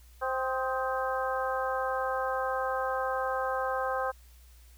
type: harmonic tone with a mistuned harmonic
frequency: 261.6 Hz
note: C4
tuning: in tune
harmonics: 2 / 3 / 4 / 5 / 6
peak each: -32 / -34 / -35 / -36 / -37 dBFS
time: 0.21-4.12 s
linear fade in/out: 20 ms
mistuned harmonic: 5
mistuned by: -57 cents
effects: added 60 Hz sine -52 dBFS peak until 4.77 s + white hiss -62 dBFS RMS until 4.77 s